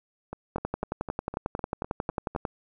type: two click trains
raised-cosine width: 1 ms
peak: -21 / -14 dBFS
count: 9 / 22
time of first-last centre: 0.33-2.35 / 0.56-2.452 s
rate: 3.96 / 11.1 Hz
effects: none